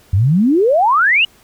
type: exponential sweep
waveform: sine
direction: up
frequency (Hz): 87.4 to 2960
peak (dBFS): -9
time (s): 0.13-1.25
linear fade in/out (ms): 5
effects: pink hiss -49 dBFS RMS until 1.43 s